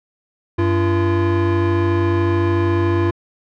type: tone pair together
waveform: square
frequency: 96 / 341.8 Hz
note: G2 / F4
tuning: -36 / -37 cents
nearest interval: octave + minor seventh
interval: 2199 cents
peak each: -18 dBFS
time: 0.58-3.11 s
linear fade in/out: 10 ms
effects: low-pass 2000 Hz 12 dB/octave